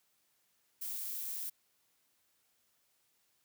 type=noise with high-pass filter sweep; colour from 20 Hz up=violet; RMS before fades=-40 dBFS; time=0.81-1.5 s; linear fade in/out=10 ms; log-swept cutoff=350 to 740 Hz; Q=0.85; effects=white hiss -75 dBFS RMS until 3.44 s + high-pass 60 Hz 12 dB/octave